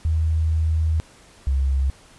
sine tone pair in turn, 79.7 / 67.52 Hz, D#2 / C#2, +42 / -45 cents, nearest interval minor third, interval 287 cents, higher first, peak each -17 dBFS, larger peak neither, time 0.05-1 / 1.47-1.9 s, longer first, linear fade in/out 0 ms, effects pink hiss -50 dBFS RMS until 2.18 s + resampled to 24000 Hz

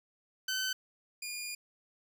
15% pulse tone pair in turn, 1525 / 2425 Hz, G6 / D#7, -48 / -45 cents, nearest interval minor sixth, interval 803 cents, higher second, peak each -25 / -31 dBFS, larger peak first, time 0.48-0.73 / 1.22-1.55 s, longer second, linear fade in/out 5 ms, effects none

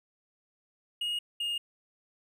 triangle tone pair in turn, 2871 / 2841 Hz, F7 / F7, +47 / +29 cents, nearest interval unison, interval 18 cents, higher first, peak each -28 dBFS, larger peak neither, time 1.01-1.19 / 1.4-1.58 s, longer neither, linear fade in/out 5 ms, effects none

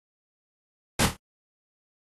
pink noise with echo, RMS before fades -22 dBFS, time 0.99-1.06 s, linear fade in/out 5 ms, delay 26 ms, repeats 4, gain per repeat -7 dB, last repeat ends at 1.164 s, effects AAC 32 kbps

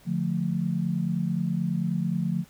sine chord, D minor, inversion none, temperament just, 146.83 / 176.2 / 220.2 Hz, D3 / F3 / A3, 0 / +16 / +2 cents, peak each -30 / -26 / -31 dBFS, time 0.05-2.45 s, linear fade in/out 50 ms, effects pink hiss -56 dBFS RMS until 2.49 s

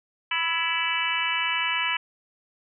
harmonic tone with a mistuned harmonic, 329.6 Hz, E4, in tune, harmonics 3 / 4 / 5 / 6 / 7 / 8 / 9, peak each -31 / -34 / -32 / -33 / -29 / -31 / -29 dBFS, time 0.31-1.97 s, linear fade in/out 5 ms, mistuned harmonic 5, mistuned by +36 cents, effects none

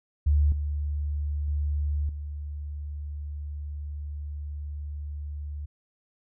sine tone with level steps, 73.42 Hz, D2, in tune, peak -18 / -26 / -24 / -32 dBFS, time 0.26-5.66 s, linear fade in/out 10 ms, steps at 0.52 / 1.48 / 2.09 s, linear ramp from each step 2 ms, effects none

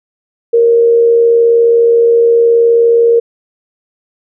sine tone with amplitude modulation, 466.2 Hz, A#4, in tune, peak -3 dBFS, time 0.53-3.2 s, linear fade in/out 10 ms, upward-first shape sine, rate 79.2 Hz, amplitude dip 35%, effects none

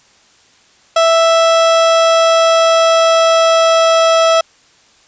30% pulse tone with pitch glide, 659.3 to 655.5 Hz, E5 to E5, 0 to -10 cents, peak -5 dBFS, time 0.96-4.41 s, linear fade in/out 5 ms, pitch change -10 cents, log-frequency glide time 1.11-4.21 s, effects white hiss -49 dBFS RMS until 5.07 s + resampled to 16000 Hz

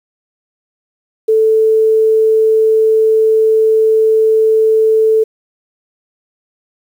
sine tone, 440 Hz, A4, in tune, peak -7 dBFS, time 1.28-5.24 s, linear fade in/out 10 ms, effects 7-bit

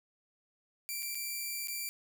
5% pulse tone with dropouts, 2349 Hz, D7, in tune, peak -26 dBFS, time 0.89-1.89 s, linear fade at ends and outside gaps 0 ms, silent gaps 1.024-1.028 / 1.147-1.153 / 1.673-1.683 s, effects none

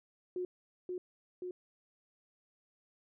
sine tone with echo, 362.3 Hz, F#4, 36 cents flat, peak -34 dBFS, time 0.36-0.45 s, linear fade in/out 2 ms, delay 530 ms, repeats 2, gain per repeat -2 dB, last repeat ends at 1.51 s, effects none

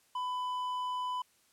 triangle tone with hard clipping, 1000 Hz, B5, 21 cents sharp, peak -34 dBFS, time 0.15-1.22 s, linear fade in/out 5 ms, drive 9 dB, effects white hiss -68 dBFS RMS until 1.52 s + low-pass 12000 Hz 12 dB/octave

